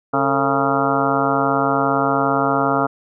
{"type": "harmonic tone with a mistuned harmonic", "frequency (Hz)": 137.5, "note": "C#3", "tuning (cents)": -14, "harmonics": [1, 2, 3, 4, 5, 6, 7, 8, 9, 10], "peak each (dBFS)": [-28, -22, -24, -26, -22, -25, -26, -28, -23, -24], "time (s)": [0.13, 2.87], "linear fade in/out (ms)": 10, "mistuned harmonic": 3, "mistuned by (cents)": 120, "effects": []}